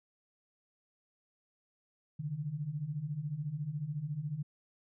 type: beating tone pair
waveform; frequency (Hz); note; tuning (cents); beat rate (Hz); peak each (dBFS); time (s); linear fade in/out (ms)
sine; 138.59 / 152.59; C#3 / D#3; 0 / -33; 14; -40 / -36; 2.19-4.43; 10
effects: none